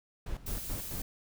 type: noise with tremolo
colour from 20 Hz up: brown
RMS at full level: -37 dBFS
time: 0.26-1.02 s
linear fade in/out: 5 ms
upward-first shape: square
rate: 4.6 Hz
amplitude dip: 75%
type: noise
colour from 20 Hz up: blue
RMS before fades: -41 dBFS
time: 0.46-1.02 s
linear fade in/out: 5 ms
effects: none